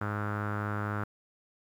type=tone with low-pass filter; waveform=sawtooth; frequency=104 Hz; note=G#2; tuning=3 cents sharp; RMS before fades=-33 dBFS; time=0.01-1.04 s; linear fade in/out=5 ms; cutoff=1400 Hz; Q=5.2; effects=10-bit